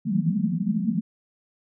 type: band-pass noise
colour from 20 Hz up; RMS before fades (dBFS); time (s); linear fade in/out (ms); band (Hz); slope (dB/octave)
pink; -24; 0.05-1.01; 20; 160 to 230; 96
effects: none